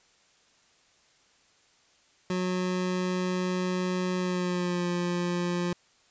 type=tone with pitch glide; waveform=25% pulse; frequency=182.6 to 175.87 Hz; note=F#3 to F3; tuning=-23 to +12 cents; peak=-23 dBFS; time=2.3-5.73 s; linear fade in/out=2 ms; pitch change=-65 cents; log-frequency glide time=4.17-4.87 s; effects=white hiss -63 dBFS RMS until 6.1 s + resampled to 16000 Hz